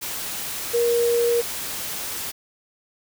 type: tone in noise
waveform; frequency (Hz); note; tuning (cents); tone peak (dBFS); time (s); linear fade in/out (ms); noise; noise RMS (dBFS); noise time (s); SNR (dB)
sine; 472.2; A#4; +22; -17; 0.73-1.42; 20; white; -30; 0.01-2.32; +10
effects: none